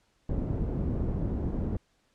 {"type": "low-pass noise", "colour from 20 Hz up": "pink", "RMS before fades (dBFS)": -30, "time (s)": [0.29, 1.77], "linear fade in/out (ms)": 5, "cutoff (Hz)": 330, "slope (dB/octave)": 12, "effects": ["pink hiss -70 dBFS RMS until 2.14 s", "low-pass 8000 Hz 12 dB/octave"]}